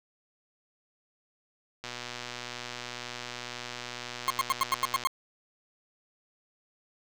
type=click train; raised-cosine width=0.2 ms; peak=-20 dBFS; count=391; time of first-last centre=1.84-5.037 s; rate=122 Hz
type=tone bursts; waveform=40% pulse; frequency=1070 Hz; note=C6; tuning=38 cents sharp; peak=-22 dBFS; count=8; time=4.28-5.072 s; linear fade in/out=0 ms; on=22 ms; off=88 ms
effects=none